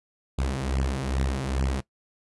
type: beating tone pair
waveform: sawtooth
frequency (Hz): 65.41 / 67.81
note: C2 / C#2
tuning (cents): 0 / -38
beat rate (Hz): 2.4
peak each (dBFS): -24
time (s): 0.38-1.81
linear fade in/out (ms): 10
effects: noise-tail reverb RT60 0.1 s tail -19 dB re dry + resampled to 24000 Hz